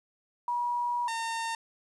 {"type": "tone pair in turn", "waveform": ["sine", "sawtooth"], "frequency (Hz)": [964, 911.7], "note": ["B5", "A#5"], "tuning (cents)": [-42, -39], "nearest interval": "minor second", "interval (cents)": 97, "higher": "first", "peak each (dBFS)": -27, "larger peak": "neither", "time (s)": [[0.48, 1.08], [1.08, 1.55]], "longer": "first", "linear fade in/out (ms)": 2, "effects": ["resampled to 24000 Hz", "10-bit"]}